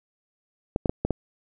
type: clicks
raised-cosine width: 2 ms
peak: -10 dBFS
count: 5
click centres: 0.761 / 0.858 / 0.895 / 1.05 / 1.107 s
effects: none